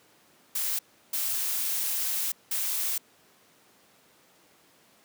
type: noise bursts at uneven times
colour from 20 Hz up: blue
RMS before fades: -29 dBFS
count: 3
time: 0.55-0.79 / 1.13-2.32 / 2.51-2.98 s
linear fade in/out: 5 ms
effects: pink hiss -60 dBFS RMS until 5.04 s + high-pass 200 Hz 12 dB/octave